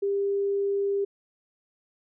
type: tone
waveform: sine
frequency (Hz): 398.9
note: G4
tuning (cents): +30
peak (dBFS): -23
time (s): 0.02-1.05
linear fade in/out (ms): 10
effects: none